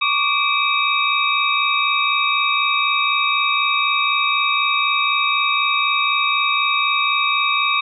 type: tone cluster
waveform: sine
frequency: 1121 / 1185 / 2336 / 2570 / 3754 Hz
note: C#6 / D6 / D7 / E7 / A#7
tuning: +19 / +15 / -10 / -45 / +11 cents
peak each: -22 dBFS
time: 0.01-7.81 s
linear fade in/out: 10 ms
effects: none